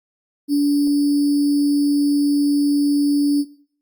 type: tone with sample-and-hold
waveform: sine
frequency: 288.1 Hz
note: D4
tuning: 33 cents flat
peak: -13 dBFS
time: 0.48-3.45 s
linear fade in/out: 50 ms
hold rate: 4900 Hz
effects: noise-tail reverb RT60 0.5 s tail -17 dB re dry + Opus 32 kbps